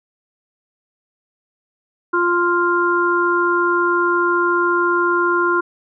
harmonic tone, 349.2 Hz, F4, in tune, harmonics 1 / 3 / 4, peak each -18 / -19 / -18 dBFS, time 2.13-5.61 s, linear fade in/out 10 ms, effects none

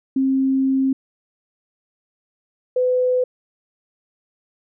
sine tone pair in turn, 266.7 / 503.5 Hz, C4 / B4, +33 / +33 cents, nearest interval major seventh, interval 1100 cents, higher second, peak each -15 dBFS, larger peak neither, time 0.16-0.93 / 2.76-3.24 s, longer first, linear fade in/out 5 ms, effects none

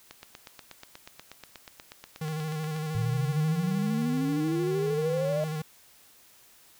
click train, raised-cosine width 0.2 ms, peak -25 dBFS, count 23, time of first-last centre 0.11-2.764 s, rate 8.29 Hz
square tone with vibrato, 155.56 Hz, D#3, in tune, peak -31 dBFS, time 2.21-5.62 s, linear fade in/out 5 ms, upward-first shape square, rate 13 Hz, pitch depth 32 cents each way
sine exponential sweep, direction up, 110 to 622.3 Hz, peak -26 dBFS, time 2.95-5.44 s, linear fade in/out 0 ms
effects white hiss -57 dBFS RMS until 6.79 s

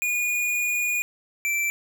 square tone pair in turn, 2445 / 2338 Hz, D#7 / D7, -31 / -8 cents, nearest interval minor second, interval 77 cents, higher first, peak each -23 dBFS, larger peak neither, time 0.02-1.02 / 1.45-1.7 s, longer first, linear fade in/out 0 ms, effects none

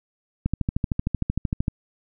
click train, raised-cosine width 5 ms, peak -10 dBFS, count 17, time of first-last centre 0.46-1.681 s, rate 13.1 Hz, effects none

